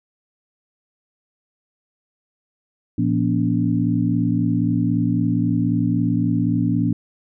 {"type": "harmonic tone with a mistuned harmonic", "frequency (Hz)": 57.3, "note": "A#1", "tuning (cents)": -29, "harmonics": [2, 3, 4, 5], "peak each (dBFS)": [-22, -22, -22, -22], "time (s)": [2.98, 6.93], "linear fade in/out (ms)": 5, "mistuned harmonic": 4, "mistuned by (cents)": 99, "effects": []}